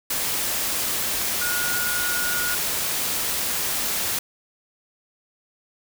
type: tone in noise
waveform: sine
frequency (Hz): 1440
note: F#6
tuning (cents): -47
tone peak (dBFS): -26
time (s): 1.41-2.55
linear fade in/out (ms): 5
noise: white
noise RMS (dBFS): -25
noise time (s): 0.1-4.19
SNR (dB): -4
effects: none